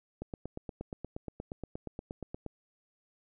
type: click train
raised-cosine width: 2 ms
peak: -25 dBFS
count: 20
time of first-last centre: 0.22-2.463 s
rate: 8.47 Hz
effects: none